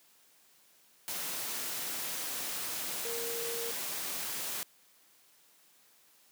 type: tone in noise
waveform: sine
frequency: 466.2 Hz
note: A#4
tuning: in tune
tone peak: -38 dBFS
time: 3.05-3.71 s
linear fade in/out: 0 ms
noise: white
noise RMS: -37 dBFS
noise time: 1.08-4.63 s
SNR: -4 dB
effects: white hiss -64 dBFS RMS until 6.31 s + high-pass 150 Hz 12 dB/octave

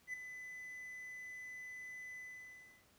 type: tone with ADSR envelope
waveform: triangle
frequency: 2005 Hz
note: B6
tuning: 26 cents sharp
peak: -36 dBFS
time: 0.07-2.85 s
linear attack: 66 ms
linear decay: 4 ms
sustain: -9 dB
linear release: 680 ms
effects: pink hiss -69 dBFS RMS until 2.98 s + high-pass 60 Hz 12 dB/octave

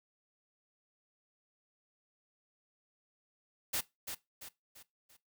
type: noise with echo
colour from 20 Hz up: white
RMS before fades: -34 dBFS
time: 3.73-3.81 s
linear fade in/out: 10 ms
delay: 340 ms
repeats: 4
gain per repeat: -7 dB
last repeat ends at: 5.17 s
effects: noise-tail reverb RT60 0.2 s tail -19 dB re dry

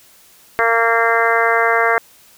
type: harmonic tone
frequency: 229.7 Hz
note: A#3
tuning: 25 cents flat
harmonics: 2 / 3 / 4 / 5 / 6 / 7 / 8 / 9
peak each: -19 / -19 / -23 / -20 / -21 / -19 / -22 / -22 dBFS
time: 0.59-1.98 s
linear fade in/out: 0 ms
effects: white hiss -48 dBFS RMS until 2.37 s

